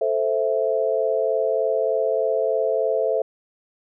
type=chord; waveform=sine; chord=A minor; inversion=none; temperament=equal; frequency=440 / 523.3 / 659.3 Hz; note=A4 / C5 / E5; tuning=0 / 0 / 0 cents; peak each=-23 dBFS; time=0.01-3.22 s; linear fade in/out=5 ms; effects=none